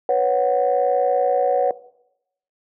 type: chord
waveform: sine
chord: B suspended second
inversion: none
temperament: equal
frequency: 493.9 / 554.4 / 740 Hz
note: B4 / C#5 / F#5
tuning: 0 / 0 / 0 cents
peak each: -19 dBFS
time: 0.09-1.71 s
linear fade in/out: 2 ms
effects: noise-tail reverb RT60 0.8 s tail -18 dB re dry + tanh soft clip ceiling -8 dBFS